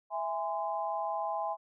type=chord; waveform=sine; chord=E augmented; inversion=none; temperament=just; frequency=659.3 / 824.1 / 1030.1 Hz; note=E5 / G#5 / B#5; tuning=0 / -14 / -27 cents; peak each=-36 / -34 / -37 dBFS; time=0.1-1.57 s; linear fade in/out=50 ms; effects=none